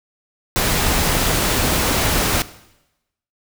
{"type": "noise", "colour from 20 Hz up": "pink", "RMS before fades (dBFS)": -18, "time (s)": [0.56, 2.42], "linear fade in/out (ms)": 0, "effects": ["noise-tail reverb RT60 0.9 s tail -17 dB re dry"]}